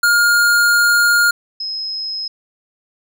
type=tone pair in turn; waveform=square / sine; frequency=1417 / 5126 Hz; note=F6 / E8; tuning=+25 / -49 cents; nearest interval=octave + minor seventh; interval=2226 cents; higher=second; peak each=-11 / -21 dBFS; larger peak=first; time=0.03-1.31 / 1.6-2.28 s; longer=first; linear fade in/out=5 ms; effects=none